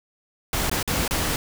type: noise with dropouts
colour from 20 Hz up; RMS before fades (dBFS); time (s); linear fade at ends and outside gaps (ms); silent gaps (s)
pink; -24; 0.53-1.36; 1; 0.697-0.714 / 0.828-0.876 / 1.078-1.109
effects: none